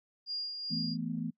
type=tone with tremolo; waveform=sine; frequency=4824 Hz; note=D8; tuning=46 cents sharp; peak=-33 dBFS; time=0.26-0.97 s; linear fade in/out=50 ms; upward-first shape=sine; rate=2.5 Hz; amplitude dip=45%
type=chord; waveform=sine; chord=E suspended fourth; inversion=none; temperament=equal; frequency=164.81 / 220 / 246.9 Hz; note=E3 / A3 / B3; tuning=0 / 0 / 0 cents; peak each=-37 dBFS; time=0.7-1.31 s; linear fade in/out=20 ms
effects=noise-tail reverb RT60 0.1 s tail -24 dB re dry + AAC 64 kbps